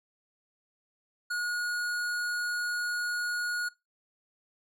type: tone with hard clipping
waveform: triangle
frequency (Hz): 1445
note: F#6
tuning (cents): -41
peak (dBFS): -31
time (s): 1.3-3.69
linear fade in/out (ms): 10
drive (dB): 17
effects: noise-tail reverb RT60 0.2 s tail -19 dB re dry

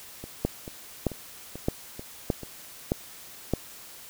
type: two click trains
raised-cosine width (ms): 2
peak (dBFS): -10 / -24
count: 6 / 6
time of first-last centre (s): 0.45-3.536 / 0.24-2.433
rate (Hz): 1.62 / 2.28
effects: white hiss -46 dBFS RMS until 4.09 s

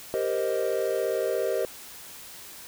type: chord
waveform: triangle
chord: C minor seventh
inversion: second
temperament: equal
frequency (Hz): 392 / 466.2 / 523.3 / 622.3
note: G4 / Bb4 / C5 / Eb5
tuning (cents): 0 / 0 / 0 / 0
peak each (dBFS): -28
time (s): 0.14-1.65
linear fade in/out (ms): 0
effects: white hiss -44 dBFS RMS until 2.67 s

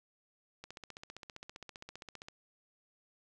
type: click train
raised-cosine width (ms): 0.2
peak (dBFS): -29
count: 26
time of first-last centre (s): 0.64-2.285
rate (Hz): 15.2
effects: none

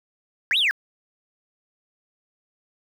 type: linear two-way sweep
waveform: sine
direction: up then down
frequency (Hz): 1517 to 3951 to 1517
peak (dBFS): -16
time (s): 0.51-0.71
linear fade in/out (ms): 0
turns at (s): 0.58
effects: tanh soft clip ceiling -15 dBFS + 8-bit

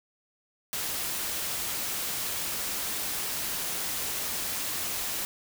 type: noise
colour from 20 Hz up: white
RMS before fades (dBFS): -32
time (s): 0.73-5.25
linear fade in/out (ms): 0
effects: none

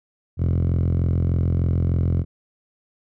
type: tone with band-pass filter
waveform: 5% pulse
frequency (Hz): 43.32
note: F1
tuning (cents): -13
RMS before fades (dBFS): -20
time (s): 0.37-2.25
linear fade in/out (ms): 50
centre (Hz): 99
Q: 3.5
effects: none

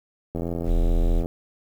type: click train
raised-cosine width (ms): 2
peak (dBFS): -16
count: 78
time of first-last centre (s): 0.35-1.259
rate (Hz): 84.7
type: tone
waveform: sine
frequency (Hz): 34.8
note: C#1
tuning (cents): +8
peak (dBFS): -17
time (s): 0.65-1.24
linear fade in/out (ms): 50
effects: 8-bit

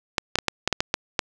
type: clicks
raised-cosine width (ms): 0.2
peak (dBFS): -3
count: 9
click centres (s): 0.182 / 0.356 / 0.387 / 0.483 / 0.676 / 0.727 / 0.805 / 0.941 / 1.192
effects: none

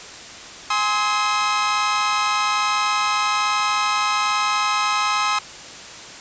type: chord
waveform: sawtooth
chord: Ab major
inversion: none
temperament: equal with one note detuned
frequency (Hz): 830.6 / 1046.5 / 1276.5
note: Ab5 / C6 / Eb6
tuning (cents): 0 / 0 / +44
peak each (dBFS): -22 / -19 / -17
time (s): 0.7-5.39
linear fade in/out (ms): 5
effects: white hiss -37 dBFS RMS until 6.2 s + resampled to 16000 Hz

